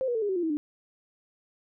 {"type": "tone with pitch steps", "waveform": "sine", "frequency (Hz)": [523.3, 482.6, 445.2, 410.6, 378.7, 349.3, 322.1, 297.1], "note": ["C5", "B4", "A4", "G#4", "F#4", "F4", "E4", "D4"], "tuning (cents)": [0, -40, 20, -20, 40, 0, -40, 20], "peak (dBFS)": -25, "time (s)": [0.01, 0.57], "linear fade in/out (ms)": 0, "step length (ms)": 70, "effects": []}